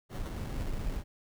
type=noise with sample-and-hold; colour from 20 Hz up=brown; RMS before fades=-35 dBFS; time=0.09-1.04 s; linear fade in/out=50 ms; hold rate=2450 Hz; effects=none